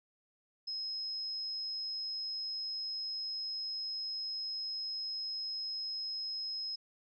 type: tone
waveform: sine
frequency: 5130 Hz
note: E8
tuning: 48 cents flat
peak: -36 dBFS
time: 0.67-6.76 s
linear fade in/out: 10 ms
effects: none